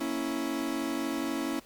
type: chord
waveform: 40% pulse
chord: A# diminished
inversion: none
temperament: equal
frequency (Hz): 233.1 / 277.2 / 329.6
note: A#3 / C#4 / E4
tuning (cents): 0 / 0 / 0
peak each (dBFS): -37 / -32 / -33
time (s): 0-1.6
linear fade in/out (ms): 10
effects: pink hiss -56 dBFS RMS until 1.65 s